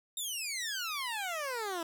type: exponential sweep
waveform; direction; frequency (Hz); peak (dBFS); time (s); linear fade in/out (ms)
15% pulse; down; 3729 to 322.5; -28; 0.17-1.83; 2
effects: none